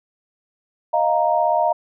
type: chord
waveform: sine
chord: Eb suspended second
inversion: none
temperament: equal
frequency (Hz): 622.3 / 698.5 / 932.3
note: Eb5 / F5 / Bb5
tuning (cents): 0 / 0 / 0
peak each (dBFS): -20 / -19 / -20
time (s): 0.93-1.73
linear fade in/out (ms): 10
effects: none